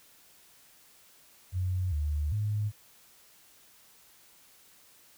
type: tone with pitch steps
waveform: sine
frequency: 91.8 / 74.5 / 105.1 Hz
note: F#2 / D2 / G#2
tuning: -13 / +25 / +21 cents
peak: -27 dBFS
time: 1.52-2.72 s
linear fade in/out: 50 ms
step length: 400 ms
effects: white hiss -59 dBFS RMS until 5.17 s